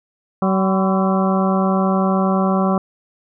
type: harmonic tone with a mistuned harmonic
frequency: 190.5 Hz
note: G3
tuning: 49 cents flat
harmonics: 1 / 2 / 3 / 4 / 5 / 6 / 7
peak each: -16 / -24 / -23 / -24 / -27 / -25 / -29 dBFS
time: 0.42-2.78 s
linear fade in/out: 2 ms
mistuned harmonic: 5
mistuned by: +110 cents
effects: none